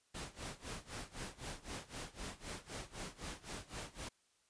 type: noise with tremolo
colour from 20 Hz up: pink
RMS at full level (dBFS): -44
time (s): 0.14-4.09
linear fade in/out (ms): 10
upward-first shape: sine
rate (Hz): 3.9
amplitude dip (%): 90
effects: white hiss -75 dBFS RMS until 4.49 s + resampled to 22050 Hz